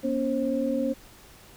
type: tone cluster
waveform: sine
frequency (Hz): 241.5 / 280.1 / 533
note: B3 / C#4 / C5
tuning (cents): -39 / +18 / +32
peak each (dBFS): -28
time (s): 0.03-0.94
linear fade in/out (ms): 20
effects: pink hiss -51 dBFS RMS until 1.56 s